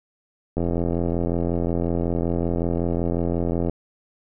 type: click train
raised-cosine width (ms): 2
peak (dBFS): -11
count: 268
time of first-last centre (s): 0.57-3.696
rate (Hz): 85.4
effects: none